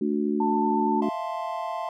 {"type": "harmonic tone", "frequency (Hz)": 73.42, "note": "D2", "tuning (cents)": 0, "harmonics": [3, 4, 5], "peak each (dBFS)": [-26, -27, -28], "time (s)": [0.01, 1.09], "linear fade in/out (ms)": 5}
{"type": "tone with vibrato", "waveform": "sine", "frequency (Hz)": 888, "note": "A5", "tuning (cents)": 16, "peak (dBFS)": -24, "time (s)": [0.4, 1.01], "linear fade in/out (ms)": 5, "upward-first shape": "sine", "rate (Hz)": 8.6, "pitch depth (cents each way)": 10}
{"type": "chord", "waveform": "triangle", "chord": "F major seventh", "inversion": "third", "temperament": "equal", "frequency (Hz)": [659.3, 698.5, 880, 1046.5], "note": ["E5", "F5", "A5", "C6"], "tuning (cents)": [0, 0, 0, 0], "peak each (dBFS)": -32, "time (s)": [1.02, 1.89], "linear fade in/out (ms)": 2}
{"effects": []}